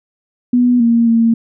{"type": "tone with pitch steps", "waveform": "sine", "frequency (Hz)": [245.5, 232.7, 229.1], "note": ["B3", "A#3", "A#3"], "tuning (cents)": [-10, -3, -30], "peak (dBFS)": -8, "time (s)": [0.53, 1.34], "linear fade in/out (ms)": 5, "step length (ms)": 270, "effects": []}